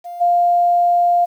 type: tone with level steps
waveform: sine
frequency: 700 Hz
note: F5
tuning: 4 cents sharp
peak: -27 / -11 dBFS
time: 0.04-1.26 s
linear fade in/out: 20 ms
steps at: 0.2 s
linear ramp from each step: 20 ms
effects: 8-bit